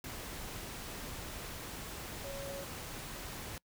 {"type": "tone in noise", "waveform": "sine", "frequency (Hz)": 554.4, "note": "C#5", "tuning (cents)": 0, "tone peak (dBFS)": -42, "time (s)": [2.24, 2.64], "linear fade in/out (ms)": 2, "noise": "pink", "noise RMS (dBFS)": -44, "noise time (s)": [0.04, 3.58], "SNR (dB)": -1, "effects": ["noise-tail reverb RT60 0.1 s tail -25 dB re dry"]}